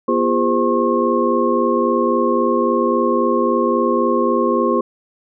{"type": "tone cluster", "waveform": "sine", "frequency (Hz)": [241.7, 342.8, 406.5, 516, 1080], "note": ["B3", "F4", "G#4", "C5", "C#6"], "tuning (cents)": [-37, -32, -37, -24, -45], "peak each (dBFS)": -20, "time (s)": [0.08, 4.81], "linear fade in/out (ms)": 5, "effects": []}